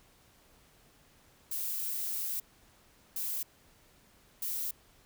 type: noise bursts at uneven times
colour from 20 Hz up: violet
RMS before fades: -35 dBFS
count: 3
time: 1.51-2.4 / 3.16-3.43 / 4.42-4.71 s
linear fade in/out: 5 ms
effects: pink hiss -63 dBFS RMS until 5.05 s